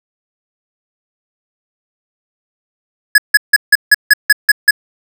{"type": "tone bursts", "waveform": "square", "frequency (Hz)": 1689, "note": "G#6", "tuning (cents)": 29, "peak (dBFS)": -3, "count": 9, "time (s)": [3.15, 4.709], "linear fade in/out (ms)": 5, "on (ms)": 31, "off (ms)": 160, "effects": []}